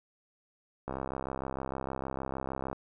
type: click train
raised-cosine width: 1 ms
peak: -21 dBFS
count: 124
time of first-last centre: 0.88-2.73 s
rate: 66.5 Hz
effects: none